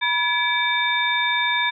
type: tone cluster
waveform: sine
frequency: 973 / 1700 / 2305 / 3626 Hz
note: B5 / G#6 / D7 / A#7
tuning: -26 / +40 / -33 / -49 cents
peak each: -24 dBFS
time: 0.01-1.71 s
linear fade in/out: 20 ms
effects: none